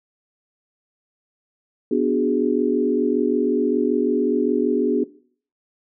sine chord, G# half-diminished seventh, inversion first, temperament equal, 246.9 / 293.7 / 370 / 415.3 Hz, B3 / D4 / F#4 / G#4, 0 / 0 / 0 / 0 cents, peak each -22 dBFS, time 1.91-5.04 s, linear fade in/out 5 ms, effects noise-tail reverb RT60 0.5 s tail -19 dB re dry

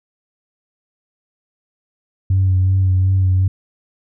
sine tone with vibrato, 94 Hz, F#2, 28 cents sharp, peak -10 dBFS, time 2.3-3.48 s, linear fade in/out 5 ms, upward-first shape sine, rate 2.7 Hz, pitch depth 27 cents each way, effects tanh soft clip ceiling -8 dBFS

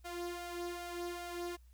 sawtooth tone with flanger, 349.2 Hz, F4, in tune, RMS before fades -42 dBFS, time 0.04-1.57 s, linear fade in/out 20 ms, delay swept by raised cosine 1.3 to 2.7 ms, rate 2.5 Hz, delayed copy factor +0.55, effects added 60 Hz sine -57 dBFS peak until 1.73 s + white hiss -75 dBFS RMS until 1.73 s

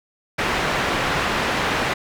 white low-pass noise, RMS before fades -22 dBFS, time 0.38-1.94 s, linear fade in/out 10 ms, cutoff 2000 Hz, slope 12 dB/octave, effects none

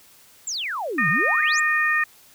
sine exponential two-way sweep, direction down then up, 7820 to 138.59 to 7820 Hz, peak -25 dBFS, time 0.47-1.6 s, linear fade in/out 5 ms, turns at 1.09 s
harmonic tone, 613 Hz, D#5, 26 cents flat, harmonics 2 / 3 / 4, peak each -25 / -19 / -27 dBFS, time 0.98-2.04 s, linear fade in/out 5 ms
effects white hiss -52 dBFS RMS until 2.34 s

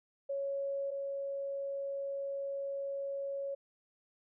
sine tone pair in turn, 554.4 / 554.4 Hz, C#5 / C#5, 0 / 0 cents, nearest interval unison, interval 0 cents, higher neither, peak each -33 / -35 dBFS, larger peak first, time 0.29-0.91 / 0.91-3.55 s, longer second, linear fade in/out 10 ms, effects none

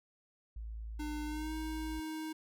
sine tone, 55 Hz, A1, in tune, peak -40 dBFS, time 0.56-2 s, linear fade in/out 5 ms
square tone with pitch glide, 300 to 314.4 Hz, D4 to D#4, +37 to +18 cents, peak -39 dBFS, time 0.99-2.33 s, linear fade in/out 10 ms, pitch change +81 cents, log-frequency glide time 1.25-1.54 s
effects none

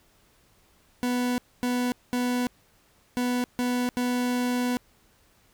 40% pulse tone bursts at uneven times, 246.9 Hz, B3, in tune, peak -23 dBFS, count 6, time 1.03-1.38 / 1.63-1.92 / 2.13-2.47 / 3.17-3.44 / 3.59-3.89 / 3.97-4.77 s, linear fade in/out 0 ms, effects pink hiss -62 dBFS RMS until 5.53 s

